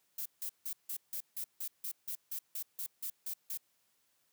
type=noise bursts; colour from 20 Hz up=violet; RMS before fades=-39 dBFS; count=15; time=0.18-3.575 s; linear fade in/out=5 ms; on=77 ms; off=160 ms; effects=white hiss -75 dBFS RMS until 4.32 s + high-pass 80 Hz 12 dB/octave